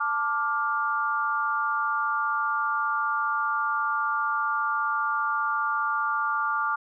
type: chord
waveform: sine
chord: D minor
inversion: second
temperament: just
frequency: 881 / 1174.7 / 1409.6 Hz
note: A5 / D6 / F6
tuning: +2 / 0 / +16 cents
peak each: -31 / -26 / -28 dBFS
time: 0-6.76 s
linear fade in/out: 10 ms
effects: none